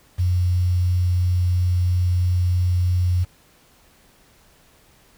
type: tone with quantisation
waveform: sine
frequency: 89.7 Hz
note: F2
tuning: 47 cents sharp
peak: -16 dBFS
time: 0.18-3.25 s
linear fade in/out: 20 ms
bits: 7
effects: pink hiss -55 dBFS RMS until 5.17 s